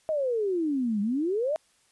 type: exponential two-way sweep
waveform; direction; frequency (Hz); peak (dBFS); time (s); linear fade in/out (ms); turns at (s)
sine; down then up; 645 to 197.9 to 645; -24; 0.09-1.56; 0; 1.01
effects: white hiss -65 dBFS RMS until 1.91 s + resampled to 24000 Hz